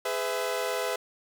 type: chord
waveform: sawtooth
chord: E major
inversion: first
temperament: equal with one note detuned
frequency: 415.3 / 503.7 / 659.3 Hz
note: G#4 / B4 / E5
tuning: 0 / +34 / 0 cents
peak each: -30 / -27 / -29 dBFS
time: 0.05-0.96 s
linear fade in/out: 5 ms
effects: none